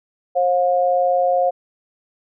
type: tone pair together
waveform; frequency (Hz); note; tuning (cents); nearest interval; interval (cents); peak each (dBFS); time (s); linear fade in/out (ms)
sine; 535.8 / 714; C5 / F5; +41 / +38; perfect fourth; 497; -17; 0.35-1.51; 20
effects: none